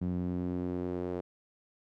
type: tone with band-pass filter sweep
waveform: sawtooth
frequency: 89.4 Hz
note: F2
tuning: 41 cents sharp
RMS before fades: -34 dBFS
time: 0.01-1.21 s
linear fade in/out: 10 ms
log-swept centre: 190 to 430 Hz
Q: 2
effects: none